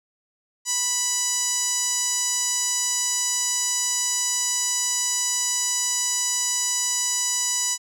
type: tone with band-pass filter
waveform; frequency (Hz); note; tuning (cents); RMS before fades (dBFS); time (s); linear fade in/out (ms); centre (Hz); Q
sawtooth; 986; B5; -3; -24; 0.65-7.78; 50; 6900; 4
effects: none